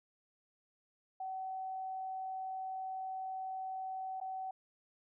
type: tone with dropouts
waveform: sine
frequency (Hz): 758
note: F#5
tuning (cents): +42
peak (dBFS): -38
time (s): 1.2-4.51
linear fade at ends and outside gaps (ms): 5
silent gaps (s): 4.202-4.212
effects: none